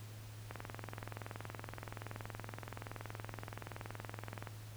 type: click train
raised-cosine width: 0.5 ms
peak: -28 dBFS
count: 85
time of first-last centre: 0.51-4.472 s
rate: 21.2 Hz
effects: added 107 Hz sine -48 dBFS peak until 4.76 s + pink hiss -57 dBFS RMS until 4.76 s